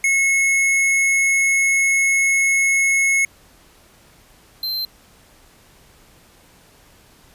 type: tone pair in turn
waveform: square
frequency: 2182 / 4119 Hz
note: C#7 / C8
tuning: -28 / -28 cents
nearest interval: major seventh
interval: 1100 cents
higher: second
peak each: -15 / -22 dBFS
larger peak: first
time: 0.04-3.25 / 4.63-4.85 s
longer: first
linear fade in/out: 2 ms
effects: pink hiss -51 dBFS RMS until 7.34 s + resampled to 32000 Hz